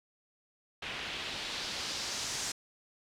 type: noise with low-pass filter sweep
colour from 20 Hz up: white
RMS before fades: -38 dBFS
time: 0.82-2.52 s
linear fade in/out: 5 ms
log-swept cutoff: 2700 to 6900 Hz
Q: 1.7
effects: none